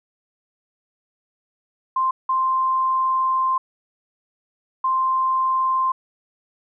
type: tone bursts at uneven times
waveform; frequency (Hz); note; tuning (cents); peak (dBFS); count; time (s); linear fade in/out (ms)
sine; 1046.5; C6; 0; -17; 3; 1.96-2.11 / 2.29-3.58 / 4.84-5.92; 5
effects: none